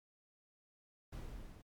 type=noise with level ramp; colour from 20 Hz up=brown; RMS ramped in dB=-44 to -54 dBFS; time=1.12-1.62 s; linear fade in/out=10 ms; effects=MP3 96 kbps